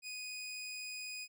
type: tone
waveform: 20% pulse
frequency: 2489 Hz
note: D#7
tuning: in tune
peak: -37 dBFS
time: 0.02-1.28 s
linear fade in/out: 50 ms
effects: none